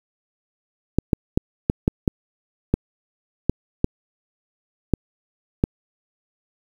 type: clicks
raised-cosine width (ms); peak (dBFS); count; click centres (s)
3; -3; 11; 0.986 / 1.132 / 1.375 / 1.699 / 1.879 / 2.078 / 2.74 / 3.496 / 3.844 / 4.937 / 5.639
effects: 7-bit

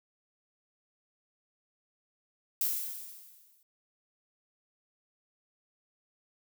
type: noise with exponential decay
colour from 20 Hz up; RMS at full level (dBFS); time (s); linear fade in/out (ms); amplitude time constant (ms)
violet; -28; 2.61-3.63; 2; 220
effects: none

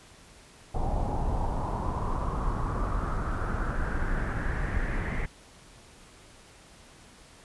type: noise with low-pass filter sweep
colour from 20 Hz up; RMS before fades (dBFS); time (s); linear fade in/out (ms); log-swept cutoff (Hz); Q
brown; -29; 0.74-5.26; 10; 780 to 2000; 4.9
effects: pink hiss -53 dBFS RMS until 7.44 s + resampled to 24000 Hz

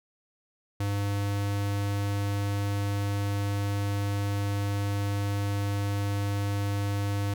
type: tone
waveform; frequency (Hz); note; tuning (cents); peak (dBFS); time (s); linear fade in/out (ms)
square; 100.9; G#2; -49; -27; 0.8-7.34; 5
effects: none

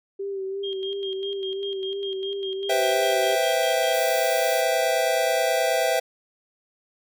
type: tone with vibrato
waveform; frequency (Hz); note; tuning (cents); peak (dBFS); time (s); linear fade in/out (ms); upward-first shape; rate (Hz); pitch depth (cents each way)
sine; 390; G4; -9; -27; 0.19-3.36; 10; sine; 2.9; 35
type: tone with tremolo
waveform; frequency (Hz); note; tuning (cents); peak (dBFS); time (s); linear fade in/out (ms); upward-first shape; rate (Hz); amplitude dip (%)
sine; 3225; G7; +48; -31; 0.63-3.99; 10; square; 5; 70
type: chord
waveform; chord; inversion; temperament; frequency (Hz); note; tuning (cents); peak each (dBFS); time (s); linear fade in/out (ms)
square; C major seventh; third; equal; 493.9 / 523.3 / 659.3 / 784; B4 / C5 / E5 / G5; 0 / 0 / 0 / 0; -29 / -27 / -24 / -28; 2.69-6; 10
type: noise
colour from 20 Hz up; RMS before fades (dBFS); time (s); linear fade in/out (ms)
blue; -36; 3.93-4.62; 20
effects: none

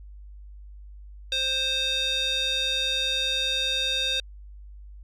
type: tone with band-pass filter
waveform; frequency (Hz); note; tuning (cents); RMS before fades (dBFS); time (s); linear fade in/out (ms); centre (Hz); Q
square; 525; C5; +6; -26; 1.32-4.2; 2; 3600; 4.8
effects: added 50 Hz sine -41 dBFS peak until 5.03 s

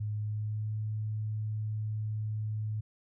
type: tone with pitch glide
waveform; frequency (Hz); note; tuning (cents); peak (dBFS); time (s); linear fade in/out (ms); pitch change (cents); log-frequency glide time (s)
sine; 105.6 to 107.57; G#2 to A2; +29 to -39; -31; 0-2.81; 10; +32; 0.16-0.73
effects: none

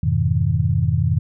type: chord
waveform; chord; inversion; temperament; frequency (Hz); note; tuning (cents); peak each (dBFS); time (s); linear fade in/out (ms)
sine; F half-diminished seventh; none; just; 87.31 / 104.77 / 125.72 / 157.15; F2 / Ab2 / Cb3 / Eb3; 0 / +16 / +31 / +18; -21; 0.03-1.19; 5
effects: none

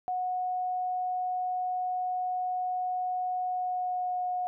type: tone with pitch glide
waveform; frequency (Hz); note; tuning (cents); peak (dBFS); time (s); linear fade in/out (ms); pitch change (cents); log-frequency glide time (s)
sine; 732 to 726.1; F#5 to F#5; -19 to -33; -28; 0.08-4.47; 0; -14; 3.45-4.25
effects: none

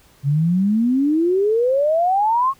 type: exponential sweep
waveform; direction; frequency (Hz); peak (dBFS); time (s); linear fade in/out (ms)
sine; up; 135.4 to 1108.7; -14; 0.23-2.54; 50
effects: pink hiss -53 dBFS RMS until 2.59 s

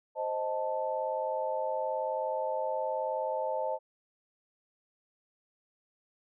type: chord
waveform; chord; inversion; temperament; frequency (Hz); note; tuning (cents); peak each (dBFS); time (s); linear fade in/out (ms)
sine; A diminished; first; equal; 523.3 / 622.3 / 880; C5 / Eb5 / A5; 0 / 0 / 0; -34; 0.15-3.79; 50
effects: none

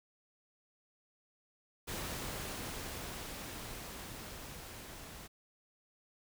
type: noise with level ramp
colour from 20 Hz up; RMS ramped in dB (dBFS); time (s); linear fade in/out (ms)
pink; -40 to -50; 1.87-5.28; 20
effects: none

